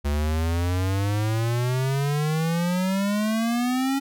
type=exponential sweep; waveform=square; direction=up; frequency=71.1 to 277.2 Hz; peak=-22 dBFS; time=0.04-4 s; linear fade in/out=20 ms; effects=none